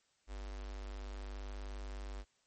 square tone with notch filter, 49.75 Hz, G1, 26 cents sharp, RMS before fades -44 dBFS, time 0.27-2.25 s, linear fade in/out 50 ms, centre 140 Hz, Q 0.62, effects white hiss -75 dBFS RMS until 2.46 s + MP3 32 kbps

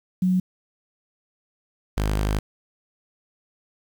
sine / sawtooth tone pair in turn, 184 / 51.63 Hz, F#3 / G#1, -9 / -9 cents, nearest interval octave + minor seventh, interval 2200 cents, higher first, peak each -17 dBFS, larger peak neither, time 0.22-0.4 / 1.97-2.39 s, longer second, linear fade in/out 5 ms, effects 8-bit

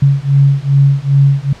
sine beating tone pair, 137.9 / 140.4 Hz, C#3 / C#3, -9 / +22 cents, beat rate 2.5 Hz, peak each -10 dBFS, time 0.02-1.53 s, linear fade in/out 5 ms, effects pink hiss -38 dBFS RMS until 1.6 s + low-pass 5000 Hz 12 dB/octave

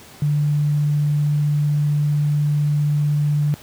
sine tone, 147.4 Hz, D3, 7 cents sharp, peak -15 dBFS, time 0.22-3.54 s, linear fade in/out 0 ms, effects pink hiss -43 dBFS RMS until 3.62 s + high-pass 80 Hz 12 dB/octave

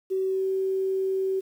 sine tone with pitch glide, 380 to 382.4 Hz, F#4 to G4, +46 to -43 cents, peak -23 dBFS, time 0.1-1.41 s, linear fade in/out 20 ms, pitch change +11 cents, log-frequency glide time 0.26-0.46 s, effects 9-bit

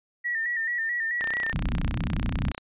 sine tone with vibrato, 1864.7 Hz, A#6, in tune, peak -25 dBFS, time 0.24-1.53 s, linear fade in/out 20 ms, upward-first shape square, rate 4.6 Hz, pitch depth 56 cents each way
click train, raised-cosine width 0.3 ms, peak -17 dBFS, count 44, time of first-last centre 1.21-2.579 s, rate 31.4 Hz
pink low-pass noise, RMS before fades -27 dBFS, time 1.53-2.52 s, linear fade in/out 5 ms, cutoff 270 Hz, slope 48 dB/octave
effects resampled to 8000 Hz

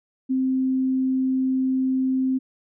sine tone, 261.2 Hz, C4, 3 cents flat, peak -19 dBFS, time 0.29-2.39 s, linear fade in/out 20 ms, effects none

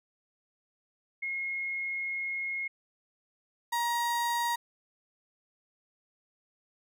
sine / 35% pulse tone pair in turn, 2157 / 946 Hz, C#7 / A#5, -48 / +25 cents, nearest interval octave + major second, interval 1427 cents, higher first, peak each -31 / -26 dBFS, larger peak second, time 1.22-2.68 / 3.72-4.56 s, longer first, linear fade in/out 10 ms, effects none

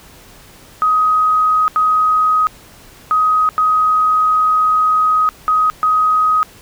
sine tone bursts at uneven times, 1258 Hz, D#6, 19 cents sharp, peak -10 dBFS, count 6, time 0.82-1.68 / 1.76-2.47 / 3.11-3.49 / 3.58-5.29 / 5.48-5.7 / 5.83-6.43 s, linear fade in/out 0 ms, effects pink hiss -42 dBFS RMS until 6.61 s

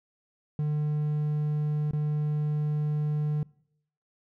triangle tone with dropouts, 150 Hz, D3, 37 cents sharp, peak -23 dBFS, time 0.59-3.43 s, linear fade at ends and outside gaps 2 ms, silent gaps 1.911-1.933 s, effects noise-tail reverb RT60 0.7 s tail -23 dB re dry

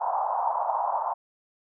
pink band-pass noise, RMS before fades -27 dBFS, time 0-1.14 s, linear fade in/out 20 ms, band 720 to 1000 Hz, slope 48 dB/octave, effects none

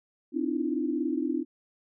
sine tone cluster, 258.2 / 299 / 323.4 / 340.7 Hz, C4 / D4 / E4 / F4, -23 / +31 / -33 / -43 cents, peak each -31 / -30 / -34 / -33 dBFS, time 0.32-1.45 s, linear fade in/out 50 ms, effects none

